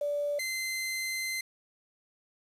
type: tone pair in turn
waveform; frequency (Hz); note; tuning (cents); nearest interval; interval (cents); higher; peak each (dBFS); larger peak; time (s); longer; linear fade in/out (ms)
sine / sawtooth; 581 / 2070; D5 / C7; -19 / -19; octave + minor seventh; 2200; second; -28; neither; 0.01-0.39 / 0.39-1.41; second; 5
effects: resampled to 32000 Hz + 9-bit